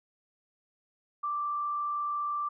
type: tone with frequency modulation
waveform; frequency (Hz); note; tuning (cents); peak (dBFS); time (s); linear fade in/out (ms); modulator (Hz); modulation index
sine; 1174.7; D6; 0; -29; 1.23-2.49; 10; 45.6; 0.25
effects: none